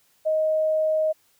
sine tone, 626 Hz, D#5, 10 cents sharp, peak -19 dBFS, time 0.25-1.13 s, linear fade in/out 20 ms, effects white hiss -63 dBFS RMS until 1.39 s

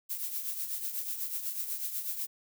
violet noise with tremolo, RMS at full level -33 dBFS, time 0.09-2.27 s, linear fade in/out 20 ms, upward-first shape triangle, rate 8.1 Hz, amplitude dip 65%, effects none

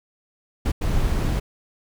brown noise bursts at uneven times, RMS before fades -21 dBFS, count 2, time 0.65-0.72 / 0.81-1.4 s, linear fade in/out 10 ms, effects none

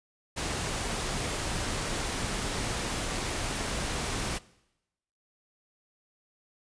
pink noise, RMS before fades -32 dBFS, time 0.36-4.39 s, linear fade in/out 20 ms, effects noise-tail reverb RT60 0.9 s tail -21 dB re dry + resampled to 22050 Hz

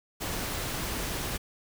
pink noise, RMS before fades -33 dBFS, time 0.2-1.38 s, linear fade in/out 20 ms, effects none

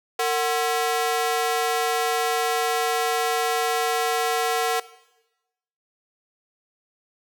sawtooth ring-modulated tone, 600 Hz, D5, 37 cents sharp, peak -14 dBFS, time 0.19-4.8 s, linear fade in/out 5 ms, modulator 142 Hz, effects noise-tail reverb RT60 1.0 s tail -18 dB re dry

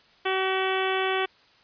harmonic tone, 379.6 Hz, F#4, 44 cents sharp, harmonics 1 / 2 / 3 / 4 / 5 / 6 / 7 / 8 / 9, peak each -27 / -30 / -32 / -33 / -34 / -35 / -35 / -36 / -37 dBFS, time 0.25-1.26 s, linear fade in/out 10 ms, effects white hiss -58 dBFS RMS until 1.63 s + resampled to 11025 Hz

